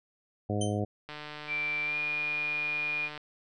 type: harmonic tone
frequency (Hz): 103.83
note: G#2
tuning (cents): 0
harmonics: 1 / 2 / 3 / 4 / 5 / 6 / 7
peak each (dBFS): -31 / -34 / -36 / -37 / -38 / -39 / -39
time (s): 0.49-0.85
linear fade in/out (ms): 10
type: tone with exponential decay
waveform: 10% pulse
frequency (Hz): 3090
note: G7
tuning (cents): -26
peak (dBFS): -21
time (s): 0.61-0.8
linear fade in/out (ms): 5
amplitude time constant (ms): 40
type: click train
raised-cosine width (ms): 0.3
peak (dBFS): -25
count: 314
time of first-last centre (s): 1.09-3.177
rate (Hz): 150
type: tone with pitch glide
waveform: sine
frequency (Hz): 2349 to 2429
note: D7 to D#7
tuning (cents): 0 to -42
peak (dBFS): -29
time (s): 1.47-3.1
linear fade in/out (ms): 50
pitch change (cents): +58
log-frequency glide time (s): 1.84-1.98
effects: resampled to 24000 Hz